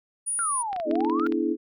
sine tone, 9640 Hz, D9, 44 cents sharp, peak -25 dBFS, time 0.26-0.63 s, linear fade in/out 20 ms
sine exponential two-way sweep, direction down then up, 1437 to 586 to 1437 Hz, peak -27 dBFS, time 0.39-1.27 s, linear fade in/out 0 ms, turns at 0.89 s
clicks, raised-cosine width 0.3 ms, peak -22 dBFS, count 11, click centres 0.73 / 0.763 / 0.8 / 0.912 / 0.955 / 1.006 / 1.048 / 1.098 / 1.197 / 1.265 / 1.323 s
sine chord, E dominant seventh, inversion second, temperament equal with one note detuned, 246.9 / 293.7 / 329.6 / 426.2 Hz, B3 / D4 / E4 / G#4, 0 / 0 / 0 / +45 cents, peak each -30 / -28 / -25 / -30 dBFS, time 0.85-1.57 s, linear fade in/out 50 ms
effects none

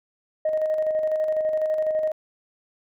sine tone with tremolo, 623 Hz, D#5, 2 cents sharp, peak -18 dBFS, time 0.45-2.12 s, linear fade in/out 5 ms, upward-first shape square, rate 12 Hz, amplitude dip 40%, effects tanh soft clip ceiling -16 dBFS

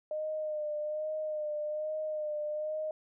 sine tone with vibrato, 610 Hz, D#5, 34 cents flat, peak -32 dBFS, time 0.11-2.91 s, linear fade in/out 2 ms, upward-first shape sine, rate 1.2 Hz, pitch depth 31 cents each way, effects none

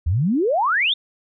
sine exponential sweep, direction up, 73 to 3729 Hz, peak -16 dBFS, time 0.06-0.94 s, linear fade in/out 10 ms, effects none

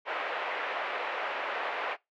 pink band-pass noise, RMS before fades -34 dBFS, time 0.05-1.97 s, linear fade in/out 50 ms, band 520 to 2600 Hz, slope 24 dB/octave, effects noise-tail reverb RT60 0.2 s tail -23 dB re dry

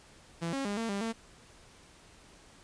sawtooth tone with pitch steps, 167.8 / 272.7 / 203.1 / 227.8 / 199.6 / 226.7 Hz, E3 / C#4 / G#3 / A#3 / G3 / A#3, +31 / -28 / -38 / -40 / +32 / -48 cents, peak -28 dBFS, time 0.41-1.13 s, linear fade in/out 20 ms, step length 120 ms, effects pink hiss -57 dBFS RMS until 2.63 s + resampled to 22050 Hz

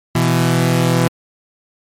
sawtooth tone pair together, 125.3 / 166.9 Hz, B2 / E3, +25 / +22 cents, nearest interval perfect fourth, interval 497 cents, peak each -11 dBFS, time 0.15-1.08 s, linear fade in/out 5 ms, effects MP3 64 kbps

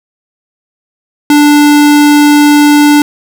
square tone, 293.7 Hz, D4, in tune, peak -3 dBFS, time 1.3-3.02 s, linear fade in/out 2 ms, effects none

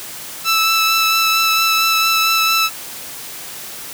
15% pulse tone with vibrato, 1318.5 Hz, E6, in tune, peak -6 dBFS, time 0.44-2.7 s, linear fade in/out 50 ms, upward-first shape sine, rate 4.4 Hz, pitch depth 11 cents each way, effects white hiss -31 dBFS RMS until 3.93 s + high-pass 80 Hz 12 dB/octave

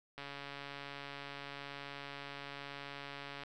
click train, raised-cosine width 0.3 ms, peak -29 dBFS, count 460, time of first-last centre 0.18-3.435 s, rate 141 Hz, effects none

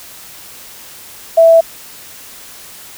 sine tone, 659.3 Hz, E5, in tune, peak -3 dBFS, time 1.37-1.61 s, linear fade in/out 10 ms, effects white hiss -35 dBFS RMS until 2.97 s

